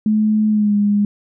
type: tone with pitch glide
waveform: sine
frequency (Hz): 214.5 to 205.2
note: A3 to G#3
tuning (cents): -44 to -21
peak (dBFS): -12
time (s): 0.06-1.05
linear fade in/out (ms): 2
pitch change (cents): -77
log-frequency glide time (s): 0.49-0.75
effects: none